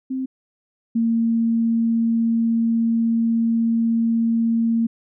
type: tone pair in turn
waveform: sine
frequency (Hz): 261.6 / 229.1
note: C4 / A#3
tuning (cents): 0 / -30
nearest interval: major second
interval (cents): 230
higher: first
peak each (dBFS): -22 / -16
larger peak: second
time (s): 0.1-0.26 / 0.95-4.87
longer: second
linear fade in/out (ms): 10
effects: none